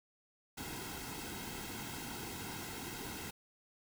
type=noise with comb filter; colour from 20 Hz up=pink; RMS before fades=-44 dBFS; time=0.57-3.31 s; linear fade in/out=10 ms; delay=1.7 ms; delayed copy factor=-0.7; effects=none